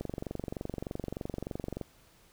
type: click train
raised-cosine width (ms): 2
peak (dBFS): -22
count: 43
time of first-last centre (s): 0.01-1.813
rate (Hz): 23.3
effects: pink hiss -62 dBFS RMS until 2.32 s